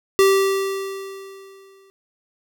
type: tone with exponential decay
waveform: square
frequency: 389.1 Hz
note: G4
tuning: 13 cents flat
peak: -11 dBFS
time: 0.19-1.9 s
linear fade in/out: 0 ms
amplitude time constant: 370 ms
effects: none